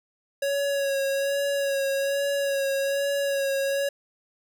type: tone with vibrato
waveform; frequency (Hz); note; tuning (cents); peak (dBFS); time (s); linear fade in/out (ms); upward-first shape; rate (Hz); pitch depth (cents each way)
square; 555; C#5; +2; -24; 0.42-3.89; 5; sine; 1.2; 25
effects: none